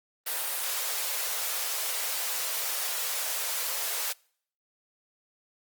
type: high-pass noise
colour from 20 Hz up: white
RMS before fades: -31 dBFS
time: 0.26-4.13 s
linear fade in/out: 10 ms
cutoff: 450 Hz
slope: 48 dB/octave
effects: noise-tail reverb RT60 0.6 s tail -26 dB re dry + Opus 32 kbps